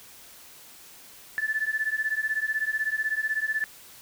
sine beating tone pair, 1740 / 1756 Hz, A6 / A6, -20 / -4 cents, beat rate 16 Hz, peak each -28 dBFS, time 1.38-3.64 s, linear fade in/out 0 ms, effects white hiss -49 dBFS RMS until 4.01 s

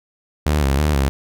sawtooth tone with vibrato, 71.6 Hz, D2, 43 cents flat, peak -11 dBFS, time 0.46-1.09 s, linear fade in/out 0 ms, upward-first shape square, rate 3.1 Hz, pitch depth 87 cents each way, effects none

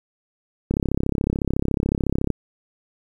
click train, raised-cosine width 3 ms, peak -8 dBFS, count 55, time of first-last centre 0.71-2.303 s, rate 33.9 Hz, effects 8-bit

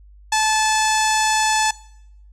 sawtooth tone with low-pass filter, 869 Hz, A5, 22 cents flat, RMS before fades -18 dBFS, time 0.32-1.71 s, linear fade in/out 5 ms, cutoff 7400 Hz, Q 2.5, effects noise-tail reverb RT60 0.7 s tail -19 dB re dry + added 50 Hz sine -43 dBFS peak until 2.32 s

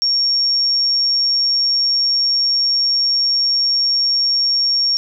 sine tone, 5530 Hz, F8, 18 cents flat, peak -13 dBFS, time 0.02-4.97 s, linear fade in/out 0 ms, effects none

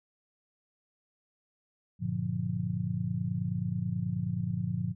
sine chord, G minor seventh, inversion none, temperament just, 98 / 117.6 / 147 / 176.4 Hz, G2 / Bb2 / D3 / F3, 0 / +16 / +2 / +18 cents, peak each -37 / -34 / -36 / -33 dBFS, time 1.99-4.95 s, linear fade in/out 50 ms, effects none

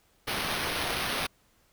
violet noise with sample-and-hold, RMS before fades -31 dBFS, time 0.27-1.27 s, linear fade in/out 10 ms, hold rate 7350 Hz, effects pink hiss -66 dBFS RMS until 1.72 s

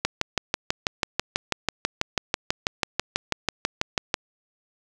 click train, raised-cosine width 0.2 ms, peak -4 dBFS, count 26, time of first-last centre 0.05-4.142 s, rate 6.11 Hz, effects none

